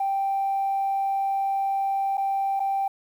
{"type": "tone with dropouts", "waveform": "sine", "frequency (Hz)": 784, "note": "G5", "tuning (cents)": 0, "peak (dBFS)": -21, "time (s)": [0, 2.88], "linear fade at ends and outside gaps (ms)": 5, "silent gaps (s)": [[2.172, 2.178], [2.596, 2.601]], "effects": ["tanh soft clip ceiling -18 dBFS", "9-bit"]}